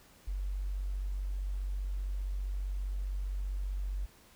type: tone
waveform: sine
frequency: 47.6 Hz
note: F#1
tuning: 50 cents sharp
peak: -32 dBFS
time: 0.27-4.06 s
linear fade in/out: 10 ms
effects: pink hiss -60 dBFS RMS until 4.35 s